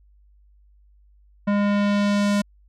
square tone with low-pass filter sweep, 203.7 Hz, G#3, 33 cents flat, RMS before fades -20 dBFS, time 1.47-2.42 s, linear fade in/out 10 ms, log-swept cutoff 1700 to 9500 Hz, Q 0.85, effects added 50 Hz sine -52 dBFS peak until 2.68 s

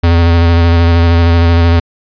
square tone with vibrato, 84.6 Hz, E2, 45 cents sharp, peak -6 dBFS, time 0.03-1.8 s, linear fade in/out 10 ms, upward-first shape square, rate 13 Hz, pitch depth 19 cents each way, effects resampled to 11025 Hz

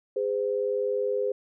sine tone pair together, 410 / 510.3 Hz, G#4 / C5, -22 / -43 cents, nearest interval major third, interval 379 cents, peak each -27 / -27 dBFS, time 0.16-1.32 s, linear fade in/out 5 ms, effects none

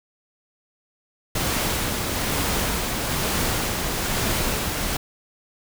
pink noise with tremolo, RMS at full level -23 dBFS, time 1.35-4.97 s, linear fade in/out 5 ms, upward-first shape sine, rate 1.1 Hz, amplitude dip 30%, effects none

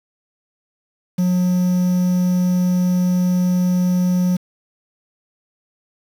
triangle tone with quantisation, 180.5 Hz, F#3, 43 cents flat, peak -12 dBFS, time 1.18-4.37 s, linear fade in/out 10 ms, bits 6, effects none

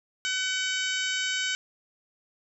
harmonic tone, 755 Hz, F#5, 35 cents sharp, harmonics 2 / 3 / 4 / 5 / 6 / 7 / 8 / 9 / 10, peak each -31 / -34 / -31 / -37 / -41 / -41 / -39 / -43 / -39 dBFS, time 0.25-1.55 s, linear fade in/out 0 ms, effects none

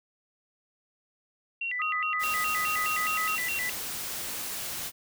sine tone with vibrato, 2332 Hz, D7, 13 cents flat, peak -29 dBFS, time 1.61-3.7 s, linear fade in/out 5 ms, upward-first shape square, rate 4.8 Hz, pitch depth 280 cents each way
sine tone with pitch glide, 1249 to 1265 Hz, D#6 to D#6, +6 to +28 cents, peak -29 dBFS, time 1.79-3.36 s, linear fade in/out 10 ms, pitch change +22 cents, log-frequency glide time 3-3.23 s
white noise, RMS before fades -35 dBFS, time 2.19-4.92 s, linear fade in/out 50 ms
effects none

